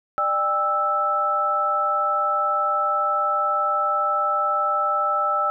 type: tone cluster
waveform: sine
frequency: 598 / 799 / 1317 Hz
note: D5 / G5 / E6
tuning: +31 / +33 / -2 cents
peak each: -27 / -27 / -20 dBFS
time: 0.18-5.5 s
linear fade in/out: 0 ms
effects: none